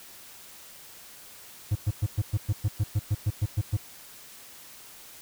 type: tone bursts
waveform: triangle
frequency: 103.83 Hz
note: G#2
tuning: in tune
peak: -19 dBFS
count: 14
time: 1.71-3.77 s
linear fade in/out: 10 ms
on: 45 ms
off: 110 ms
effects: white hiss -48 dBFS RMS until 5.21 s